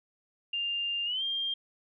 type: tone with pitch glide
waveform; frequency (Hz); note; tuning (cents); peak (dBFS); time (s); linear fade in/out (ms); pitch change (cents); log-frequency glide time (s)
sine; 2800 to 3198; F7 to G7; +4 to +34; -29; 0.53-1.54; 5; +230; 1.05-1.23
effects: none